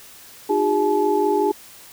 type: tone cluster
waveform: sine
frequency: 307.9 / 361.9 / 407 / 860 Hz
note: D#4 / F#4 / G#4 / A5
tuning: -18 / -38 / -35 / -40 cents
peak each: -24 / -24 / -19 / -22 dBFS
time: 0.49-1.52 s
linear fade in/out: 10 ms
effects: white hiss -44 dBFS RMS until 1.92 s